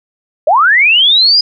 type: linear sweep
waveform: sine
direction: up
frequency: 554.4 to 5010 Hz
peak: -5 dBFS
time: 0.47-1.41 s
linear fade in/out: 5 ms
effects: none